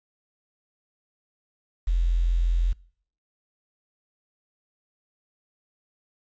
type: tone with quantisation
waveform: sine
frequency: 42.85 Hz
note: F1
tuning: 32 cents flat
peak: -19 dBFS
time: 1.87-2.73 s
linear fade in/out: 10 ms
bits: 8
effects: noise-tail reverb RT60 0.6 s tail -24 dB re dry + resampled to 16000 Hz